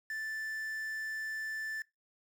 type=tone with quantisation; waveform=triangle; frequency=1760 Hz; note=A6; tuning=in tune; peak=-34 dBFS; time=0.1-1.82 s; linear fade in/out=2 ms; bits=9; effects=noise-tail reverb RT60 0.2 s tail -22 dB re dry